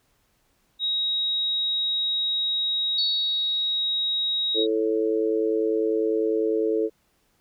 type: tone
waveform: sine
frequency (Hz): 3800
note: A#7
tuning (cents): +33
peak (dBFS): -22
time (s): 0.79-4.67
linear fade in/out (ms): 50
type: tone with exponential decay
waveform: sine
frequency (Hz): 4435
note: C#8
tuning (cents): 0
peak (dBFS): -22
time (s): 2.98-3.81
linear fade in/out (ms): 5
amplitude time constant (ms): 180
type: harmonic tone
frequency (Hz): 110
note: A2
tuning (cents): 0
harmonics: 3 / 4 / 5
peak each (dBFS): -26 / -22 / -31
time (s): 4.54-6.9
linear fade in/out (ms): 50
effects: pink hiss -67 dBFS RMS until 7.4 s